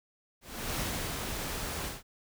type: noise with ADSR envelope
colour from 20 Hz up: pink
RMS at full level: -33 dBFS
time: 0.41-2.03 s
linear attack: 360 ms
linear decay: 340 ms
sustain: -3 dB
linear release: 170 ms
effects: none